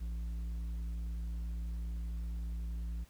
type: tone with tanh clipping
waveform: sine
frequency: 56.9 Hz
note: A#1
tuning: 41 cents flat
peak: -37 dBFS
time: 0-3.05 s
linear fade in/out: 20 ms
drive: 7 dB
effects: pink hiss -64 dBFS RMS until 3.09 s